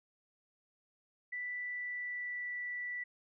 sine tone with pitch glide, 1975.5 to 1964.1 Hz, B6 to B6, 0 to -10 cents, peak -37 dBFS, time 1.32-3.04 s, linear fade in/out 10 ms, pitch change -10 cents, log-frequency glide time 1.54-2.52 s, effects none

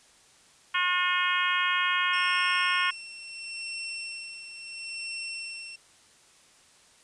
harmonic tone, 360 Hz, F#4, 47 cents flat, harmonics 3 / 4 / 5 / 6 / 7 / 8 / 9, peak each -29 / -30 / -31 / -32 / -32 / -33 / -34 dBFS, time 0.74-2.91 s, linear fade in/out 10 ms
25% pulse tone with tremolo, 2709 Hz, E7, 47 cents sharp, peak -29 dBFS, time 2.13-5.76 s, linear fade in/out 5 ms, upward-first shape sine, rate 0.74 Hz, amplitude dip 60%
effects white hiss -58 dBFS RMS until 7.03 s + resampled to 22050 Hz

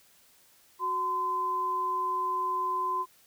sine tone pair together, 368.7 / 1024.9 Hz, F#4 / C6, -6 / -36 cents, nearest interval octave + tritone, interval 1770 cents, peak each -39 / -27 dBFS, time 0.79-3.06 s, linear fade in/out 50 ms, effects white hiss -61 dBFS RMS until 3.26 s

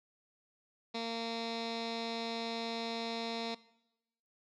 15% pulse tone with low-pass filter, 229.6 Hz, A#3, 26 cents flat, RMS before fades -38 dBFS, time 0.94-3.55 s, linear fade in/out 10 ms, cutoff 4300 Hz, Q 4.4, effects noise-tail reverb RT60 0.9 s tail -20 dB re dry

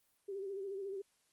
sine tone with vibrato, 392 Hz, G4, in tune, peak -39 dBFS, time 0.28-1.02 s, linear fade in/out 10 ms, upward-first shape sine, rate 14 Hz, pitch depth 57 cents each way, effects white hiss -75 dBFS RMS until 1.32 s + Opus 32 kbps

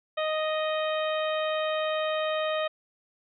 harmonic tone, 622.3 Hz, D#5, in tune, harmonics 1 / 2 / 3 / 4 / 5 / 6, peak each -27 / -33 / -37 / -39 / -39 / -40 dBFS, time 0.17-2.68 s, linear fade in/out 10 ms, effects none

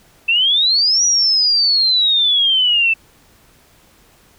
sine exponential two-way sweep, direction up then down, 2637 to 5860 to 2637 Hz, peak -11 dBFS, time 0.28-2.94 s, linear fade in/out 10 ms, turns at 1.04 s, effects pink hiss -51 dBFS RMS until 4.38 s

